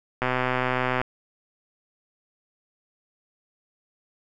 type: click train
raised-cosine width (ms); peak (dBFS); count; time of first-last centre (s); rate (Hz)
0.5; -9; 102; 0.22-1.015; 127
effects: none